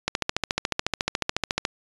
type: click train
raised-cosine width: 0.2 ms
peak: -5 dBFS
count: 23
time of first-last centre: 0.08-1.651 s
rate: 14 Hz
effects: resampled to 22050 Hz